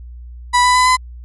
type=tone with pitch steps; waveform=35% pulse; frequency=984 / 994.3 / 1004.7 / 1015.2 Hz; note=B5 / B5 / B5 / B5; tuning=-7 / +11 / +29 / +47 cents; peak=-8 dBFS; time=0.53-0.97 s; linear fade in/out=20 ms; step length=110 ms; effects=added 60 Hz sine -31 dBFS peak until 1.24 s + resampled to 24000 Hz